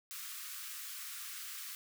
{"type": "high-pass noise", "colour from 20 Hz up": "white", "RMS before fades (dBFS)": -45, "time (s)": [0.11, 1.75], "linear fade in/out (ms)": 0, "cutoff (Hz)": 1100, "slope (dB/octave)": 96, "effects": []}